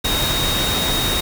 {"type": "tone in noise", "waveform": "sine", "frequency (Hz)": 3741, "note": "A#7", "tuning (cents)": 5, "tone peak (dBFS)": -21, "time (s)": [0.04, 1.21], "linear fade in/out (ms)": 10, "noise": "pink", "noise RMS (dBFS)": -21, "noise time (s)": [0.04, 1.21], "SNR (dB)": -3, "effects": []}